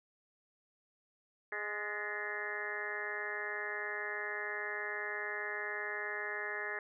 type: harmonic tone with a mistuned harmonic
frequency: 207.7 Hz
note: G#3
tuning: in tune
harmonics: 2 / 3 / 4 / 5 / 6 / 7 / 8 / 9 / 10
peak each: -45 / -49 / -49 / -51 / -48 / -49 / -41 / -42 / -46 dBFS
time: 1.52-6.79 s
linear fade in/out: 2 ms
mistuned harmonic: 8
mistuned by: +44 cents
effects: none